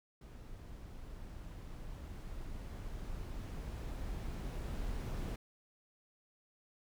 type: noise with level ramp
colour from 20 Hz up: brown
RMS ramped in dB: -50 to -38 dBFS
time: 0.21-5.36 s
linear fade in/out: 5 ms
effects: none